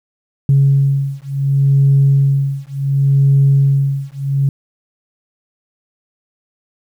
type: beating tone pair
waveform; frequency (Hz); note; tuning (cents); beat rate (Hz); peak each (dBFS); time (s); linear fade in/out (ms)
sine; 137.9 / 138.59; C#3 / C#3; -9 / 0; 0.69; -12; 0.49-4.49; 2
effects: tanh soft clip ceiling -3 dBFS + 8-bit